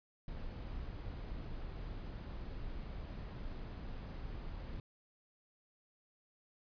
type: noise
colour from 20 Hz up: brown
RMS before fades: -44 dBFS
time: 0.28-4.8 s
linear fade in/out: 2 ms
effects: resampled to 11025 Hz